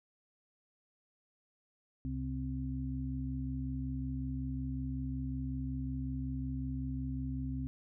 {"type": "harmonic tone", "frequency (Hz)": 65.41, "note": "C2", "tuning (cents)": 0, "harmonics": [1, 2, 4], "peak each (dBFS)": [-39, -39, -39], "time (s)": [2.05, 7.67], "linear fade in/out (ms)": 0, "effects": []}